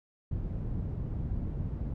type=low-pass noise; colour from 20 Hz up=white; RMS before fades=-34 dBFS; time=0.31-1.94 s; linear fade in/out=5 ms; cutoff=120 Hz; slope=12 dB/octave; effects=none